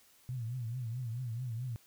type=tone with vibrato; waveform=sine; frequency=120.3 Hz; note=B2; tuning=45 cents flat; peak=-35 dBFS; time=0.29-1.76 s; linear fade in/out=0 ms; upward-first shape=triangle; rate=4.6 Hz; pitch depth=160 cents each way; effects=white hiss -64 dBFS RMS until 1.86 s